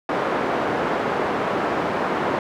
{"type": "band-pass noise", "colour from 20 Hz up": "pink", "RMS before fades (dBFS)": -23, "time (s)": [0.09, 2.39], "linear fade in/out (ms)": 2, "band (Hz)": [300, 1300], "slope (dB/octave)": 12, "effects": []}